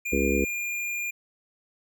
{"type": "tone", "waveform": "square", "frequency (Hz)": 2409, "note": "D7", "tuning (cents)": 43, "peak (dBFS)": -29, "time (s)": [0.05, 1.11], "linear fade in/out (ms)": 10}
{"type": "harmonic tone", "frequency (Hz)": 69.3, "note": "C#2", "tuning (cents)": 0, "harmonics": [1, 3, 4, 5, 6, 7], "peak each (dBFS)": [-29, -29, -29, -29, -29, -29], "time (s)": [0.12, 0.45], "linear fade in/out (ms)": 10}
{"effects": []}